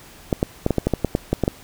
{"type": "clicks", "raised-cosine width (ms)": 2, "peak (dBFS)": -4, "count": 12, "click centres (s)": [0.328, 0.429, 0.664, 0.707, 0.783, 0.87, 0.937, 1.047, 1.151, 1.33, 1.437, 1.479], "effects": ["pink hiss -45 dBFS RMS until 1.63 s"]}